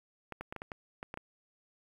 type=clicks; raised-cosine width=0.5 ms; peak=-25 dBFS; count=9; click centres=0.323 / 0.41 / 0.525 / 0.563 / 0.619 / 0.718 / 1.029 / 1.141 / 1.174 s; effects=9-bit